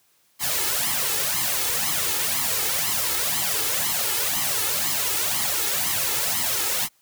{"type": "noise with flanger", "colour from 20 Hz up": "white", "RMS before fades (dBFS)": -24, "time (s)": [0.39, 6.89], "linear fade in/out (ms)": 50, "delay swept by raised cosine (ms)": [0.96, 2.36], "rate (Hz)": 2, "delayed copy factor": 0.75, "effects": ["white hiss -63 dBFS RMS until 7.01 s", "high-pass 80 Hz 12 dB/octave"]}